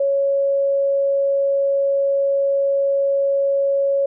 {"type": "tone", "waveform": "sine", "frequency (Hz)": 554.4, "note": "C#5", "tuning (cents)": 0, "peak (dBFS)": -15, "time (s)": [0, 4.06], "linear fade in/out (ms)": 5, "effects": []}